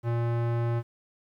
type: tone with low-pass filter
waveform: square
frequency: 117.6 Hz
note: A#2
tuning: 16 cents sharp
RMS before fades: -27 dBFS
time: 0.03-0.83 s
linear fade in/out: 50 ms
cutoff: 1500 Hz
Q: 0.69
effects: 10-bit